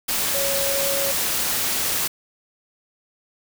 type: tone in noise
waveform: sine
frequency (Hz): 554.4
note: C#5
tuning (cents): 0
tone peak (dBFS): -25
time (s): 0.34-1.12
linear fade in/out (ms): 10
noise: white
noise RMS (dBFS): -23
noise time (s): 0.08-2.08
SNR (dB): -5
effects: none